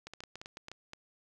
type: clicks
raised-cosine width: 0.2 ms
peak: -27 dBFS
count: 11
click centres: 0.07 / 0.136 / 0.205 / 0.237 / 0.356 / 0.415 / 0.459 / 0.571 / 0.684 / 0.716 / 0.934 s
effects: none